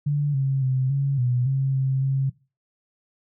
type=tone with pitch steps; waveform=sine; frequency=145.4 / 135.4 / 130.4 / 138.6 / 123.8 / 134.9 / 133.2 / 135.1 Hz; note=D3 / C#3 / C3 / C#3 / B2 / C#3 / C3 / C#3; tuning=-17 / -40 / -5 / 0 / +5 / -47 / +31 / -44 cents; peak=-19 dBFS; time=0.06-2.3 s; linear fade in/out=10 ms; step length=280 ms; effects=noise-tail reverb RT60 0.3 s tail -20 dB re dry